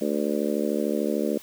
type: harmonic tone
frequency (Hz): 73.42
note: D2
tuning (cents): 0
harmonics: 3 / 4 / 5 / 6 / 7 / 8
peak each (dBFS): -28 / -29 / -30 / -31 / -31 / -32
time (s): 0.01-1.38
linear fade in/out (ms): 5
effects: white hiss -47 dBFS RMS until 1.42 s